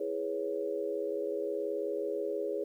sine chord, C# minor seventh, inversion first, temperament equal, 329.6 / 415.3 / 493.9 / 554.4 Hz, E4 / G#4 / B4 / C#5, 0 / 0 / 0 / 0 cents, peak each -40 / -34 / -39 / -37 dBFS, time 0-2.64 s, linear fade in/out 5 ms, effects 11-bit

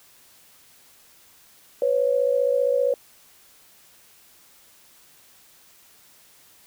sine tone pair together, 497.8 / 553 Hz, B4 / C#5, +14 / -4 cents, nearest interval major second, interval 182 cents, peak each -21 dBFS, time 1.82-2.94 s, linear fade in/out 2 ms, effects white hiss -54 dBFS RMS until 6.66 s

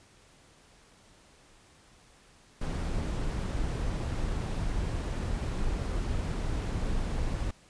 brown noise, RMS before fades -31 dBFS, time 2.61-7.51 s, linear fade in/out 5 ms, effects pink hiss -59 dBFS RMS until 7.69 s + resampled to 22050 Hz

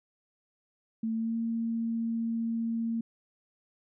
sine tone with pitch glide, 223.8 to 228.8 Hz, A3 to A#3, +30 to -32 cents, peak -28 dBFS, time 1.03-3.01 s, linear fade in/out 5 ms, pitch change +38 cents, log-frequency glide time 1.14-1.36 s, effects none

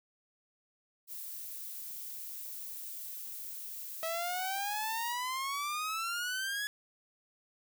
violet noise, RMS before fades -43 dBFS, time 1.07-5.16 s, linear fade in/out 50 ms
sawtooth exponential sweep, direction up, 645 to 1700 Hz, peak -30 dBFS, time 4.03-6.67 s, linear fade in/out 0 ms
effects none

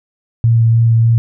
sine tone with vibrato, 114.9 Hz, A#2, 25 cents flat, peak -7 dBFS, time 0.44-1.18 s, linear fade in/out 0 ms, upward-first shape sine, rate 3.3 Hz, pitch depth 12 cents each way, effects none

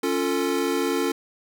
square chord, Db augmented, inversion none, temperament equal with one note detuned, 277.2 / 349.2 / 444.6 Hz, Db4 / F4 / A4, 0 / 0 / +18 cents, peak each -27 dBFS, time 0.03-1.12 s, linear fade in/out 5 ms, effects none

